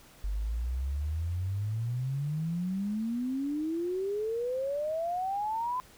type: exponential sweep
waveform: sine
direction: up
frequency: 48 to 1022 Hz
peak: -29 dBFS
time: 0.24-5.8 s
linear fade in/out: 0 ms
effects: pink hiss -56 dBFS RMS until 5.97 s